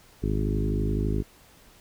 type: harmonic tone with a mistuned harmonic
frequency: 51.91 Hz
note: G#1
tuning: in tune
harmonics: 1 / 2 / 3 / 4 / 5 / 6 / 7 / 8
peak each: -27 / -30 / -32 / -33 / -34 / -35 / -35 / -36 dBFS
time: 0.22-1.23 s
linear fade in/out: 20 ms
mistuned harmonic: 2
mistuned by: +16 cents
effects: pink hiss -55 dBFS RMS until 1.8 s